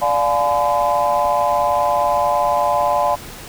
sine chord, D diminished seventh, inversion none, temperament just, 587.3 / 704.8 / 845.8 / 1014.9 Hz, D5 / F5 / Ab5 / Cb6, 0 / +16 / +31 / +47 cents, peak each -19 dBFS, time 0.01-3.16 s, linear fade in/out 20 ms, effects tanh soft clip ceiling -6 dBFS + pink hiss -35 dBFS RMS until 3.48 s

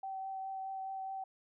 sine tone with vibrato, 769 Hz, G5, 33 cents flat, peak -38 dBFS, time 0.03-1.24 s, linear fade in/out 5 ms, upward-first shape triangle, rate 4.8 Hz, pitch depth 13 cents each way, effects none

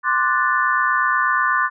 sine chord, D dominant seventh, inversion third, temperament equal, 1046.5 / 1174.7 / 1480 / 1760 Hz, C6 / D6 / F#6 / A6, 0 / 0 / 0 / 0 cents, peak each -21 dBFS, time 0.03-1.7 s, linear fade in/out 50 ms, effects none

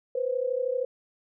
sine tone pair together, 492.2 / 525 Hz, B4 / C5, -6 / +6 cents, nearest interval minor second, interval 112 cents, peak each -28 dBFS, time 0.15-0.85 s, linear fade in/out 5 ms, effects none

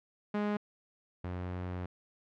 sawtooth tone pair in turn, 207.7 / 90.15 Hz, G#3 / F#2, 0 / -45 cents, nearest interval octave + major second, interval 1445 cents, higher first, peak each -26 / -32 dBFS, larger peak first, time 0.34-0.57 / 1.24-1.86 s, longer second, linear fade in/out 5 ms, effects low-pass 2000 Hz 12 dB/octave

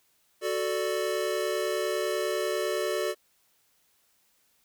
square chord, D major, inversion first, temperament equal, 370 / 440 / 587.3 Hz, F#4 / A4 / D5, 0 / 0 / 0 cents, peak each -32 dBFS, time 0.41-3.15 s, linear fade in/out 50 ms, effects white hiss -68 dBFS RMS until 4.64 s

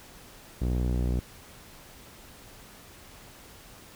sawtooth tone with low-pass filter, 61.4 Hz, B1, 9 cents flat, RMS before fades -27 dBFS, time 0.61-1.2 s, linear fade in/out 10 ms, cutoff 410 Hz, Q 0.77, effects pink hiss -50 dBFS RMS until 3.95 s

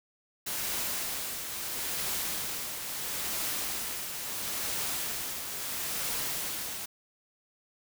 white noise with tremolo, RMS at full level -32 dBFS, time 0.46-6.86 s, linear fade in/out 10 ms, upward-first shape triangle, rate 0.75 Hz, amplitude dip 50%, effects none

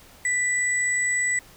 sine tone pair together, 1975.5 / 7888 Hz, B6 / B8, 0 / -3 cents, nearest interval 2 octaves, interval 2397 cents, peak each -22 / -26 dBFS, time 0.25-1.39 s, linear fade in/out 2 ms, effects pink hiss -50 dBFS RMS until 1.56 s

